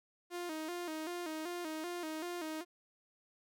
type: tone with vibrato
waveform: sawtooth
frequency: 331.9 Hz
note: E4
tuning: 12 cents sharp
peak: -35 dBFS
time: 0.3-2.65 s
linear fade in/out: 50 ms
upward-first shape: square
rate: 2.6 Hz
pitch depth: 98 cents each way
effects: none